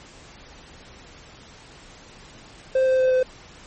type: tone with pitch steps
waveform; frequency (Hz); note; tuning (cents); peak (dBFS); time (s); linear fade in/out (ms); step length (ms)
triangle; 523.3 / 519.7 / 516.1 / 512.5; C5 / C5 / C5 / C5; 0 / -12 / -24 / -36; -14; 2.75-3.23; 5; 120
effects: pink hiss -46 dBFS RMS until 3.66 s + MP3 32 kbps